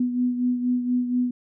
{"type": "beating tone pair", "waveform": "sine", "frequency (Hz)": [246.9, 251.1], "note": ["B3", "B3"], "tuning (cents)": [0, 29], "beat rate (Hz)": 4.2, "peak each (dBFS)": [-21, -29], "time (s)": [0, 1.31], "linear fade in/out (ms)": 5, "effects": []}